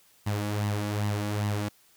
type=tone with flanger; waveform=sawtooth; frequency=103.83 Hz; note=G#2; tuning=in tune; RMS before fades=-29 dBFS; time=0.26-1.69 s; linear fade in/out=10 ms; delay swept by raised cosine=1 to 3.6 ms; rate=2.5 Hz; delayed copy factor=+0.55; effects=white hiss -61 dBFS RMS until 1.96 s